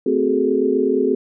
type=tone cluster; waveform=sine; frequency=223.9 / 261 / 371.2 / 417.6 / 446 Hz; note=A3 / C4 / F#4 / G#4 / A4; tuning=+30 / -4 / +6 / +10 / +23 cents; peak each=-27 / -20 / -20 / -19 / -26 dBFS; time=0.06-1.15 s; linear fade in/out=5 ms; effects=none